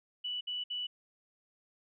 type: tone bursts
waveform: sine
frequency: 2960 Hz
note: F#7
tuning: in tune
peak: -34 dBFS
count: 3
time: 0.24-0.87 s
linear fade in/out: 10 ms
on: 170 ms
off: 60 ms
effects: none